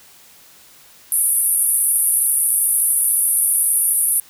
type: band-pass noise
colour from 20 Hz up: pink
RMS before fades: -17 dBFS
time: 1.12-4.2 s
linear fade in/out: 2 ms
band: 9400 to 12000 Hz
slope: 96 dB/octave
effects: white hiss -47 dBFS RMS until 4.29 s